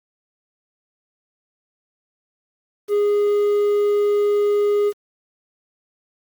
triangle tone with quantisation, 412.1 Hz, G#4, 13 cents flat, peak -13 dBFS, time 2.88-4.93 s, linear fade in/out 50 ms, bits 7, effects Opus 24 kbps

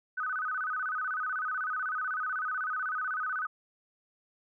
sine tone with vibrato, 1375 Hz, F6, 27 cents flat, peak -30 dBFS, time 0.17-3.47 s, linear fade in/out 10 ms, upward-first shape square, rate 16 Hz, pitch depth 160 cents each way, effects none

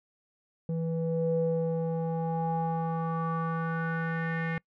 square tone with low-pass filter sweep, 164.2 Hz, E3, 6 cents flat, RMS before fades -30 dBFS, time 0.69-4.58 s, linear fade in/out 2 ms, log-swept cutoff 370 to 2000 Hz, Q 5.3, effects noise-tail reverb RT60 0.1 s tail -25 dB re dry

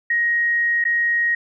sine tone with dropouts, 1881 Hz, A#6, 15 cents sharp, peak -16 dBFS, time 0.1-1.35 s, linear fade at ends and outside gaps 5 ms, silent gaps 0.841-0.851 s, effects none

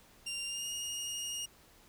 20% pulse tone with pitch glide, 2785 to 2852 Hz, F7 to F7, -5 to +36 cents, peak -31 dBFS, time 0.26-1.46 s, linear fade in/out 10 ms, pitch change +41 cents, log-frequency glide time 0.46-0.69 s, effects pink hiss -61 dBFS RMS until 1.88 s

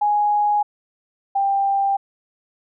sine tone pair in turn, 830.6 / 790.9 Hz, G#5 / G5, 0 / +15 cents, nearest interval minor second, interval 85 cents, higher first, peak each -15 / -16 dBFS, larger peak first, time 0.01-0.63 / 1.35-1.97 s, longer neither, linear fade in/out 10 ms, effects none

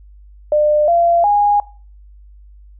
sine tone with pitch steps, 600 / 685 / 822 Hz, D5 / F5 / G#5, +37 / -34 / -18 cents, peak -10 dBFS, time 0.52-1.6 s, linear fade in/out 2 ms, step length 360 ms, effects noise-tail reverb RT60 0.4 s tail -21 dB re dry + added 50 Hz sine -39 dBFS peak until 2.79 s

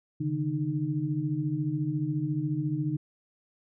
sine tone cluster, 139.2 / 153.4 / 306.4 Hz, C#3 / D#3 / D#4, +8 / -24 / -27 cents, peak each -31 dBFS, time 0.2-2.97 s, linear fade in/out 10 ms, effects none

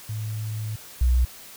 sine tone pair in turn, 108.4 / 61.7 Hz, A2 / B1, -25 / -1 cents, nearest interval minor seventh, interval 976 cents, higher first, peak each -27 / -16 dBFS, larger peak second, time 0.09-0.76 / 1.01-1.25 s, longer first, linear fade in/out 5 ms, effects white hiss -44 dBFS RMS until 1.56 s

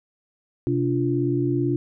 sine tone cluster, 129.3 / 290.8 / 349 Hz, C3 / D4 / F4, -20 / -17 / -1 cents, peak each -24 dBFS, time 0.67-1.76 s, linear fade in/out 0 ms, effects none

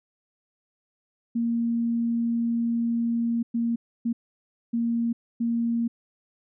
sine tone bursts at uneven times, 233.1 Hz, A#3, in tune, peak -22 dBFS, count 5, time 1.35-3.43 / 3.54-3.76 / 4.05-4.13 / 4.73-5.13 / 5.4-5.88 s, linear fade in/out 10 ms, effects none

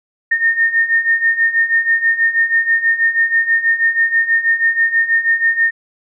sine beating tone pair, 1825 / 1831.2 Hz, A#6 / A#6, -37 / -31 cents, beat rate 6.2 Hz, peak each -17 / -13 dBFS, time 0.31-5.71 s, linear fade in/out 10 ms, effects none

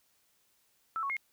sine tone with pitch steps, 1320 / 1109 / 2147 Hz, E6 / C#6 / C7, +2 / 0 / +44 cents, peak -31 dBFS, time 0.96-1.167 s, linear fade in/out 0 ms, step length 69 ms, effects white hiss -71 dBFS RMS until 1.32 s

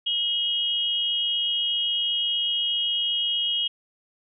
sine tone pair together, 2898 / 3253 Hz, F#7 / G#7, -37 / -37 cents, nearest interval major second, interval 200 cents, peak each -25 dBFS, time 0.06-3.68 s, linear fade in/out 10 ms, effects none

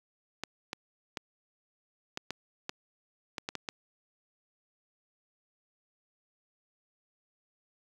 clicks, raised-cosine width 0.2 ms, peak -17 dBFS, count 10, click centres 0.436 / 0.731 / 1.172 / 2.174 / 2.306 / 2.694 / 3.382 / 3.489 / 3.553 / 3.688 s, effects high-pass 60 Hz 12 dB/octave + 8-bit

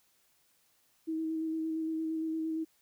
sine tone with vibrato, 320 Hz, D#4, 49 cents sharp, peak -31 dBFS, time 1.07-2.65 s, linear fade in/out 20 ms, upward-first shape square, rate 8.7 Hz, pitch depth 13 cents each way, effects white hiss -70 dBFS RMS until 2.81 s

